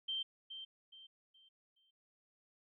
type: tone with echo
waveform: sine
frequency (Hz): 3136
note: G7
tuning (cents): 0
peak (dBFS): -36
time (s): 0.08-0.23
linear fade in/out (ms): 10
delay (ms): 420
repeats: 4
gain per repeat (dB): -9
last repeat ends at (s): 1.91
effects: none